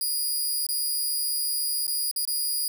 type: tone with dropouts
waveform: 10% pulse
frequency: 4878 Hz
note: D#8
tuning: 35 cents flat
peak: -18 dBFS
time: 0.01-2.68 s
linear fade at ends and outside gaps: 2 ms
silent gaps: 0.667-0.688 / 1.868-1.878 / 2.113-2.161 / 2.252-2.275 s
effects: none